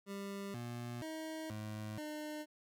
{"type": "tone with pitch steps", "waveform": "25% pulse", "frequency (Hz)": [198.7, 120.1, 317, 107.1, 303], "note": ["G3", "B2", "D#4", "A2", "D#4"], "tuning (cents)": [24, -48, 32, -46, -46], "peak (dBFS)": -38, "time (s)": [0.06, 2.46], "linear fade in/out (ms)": 50, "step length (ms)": 480, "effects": []}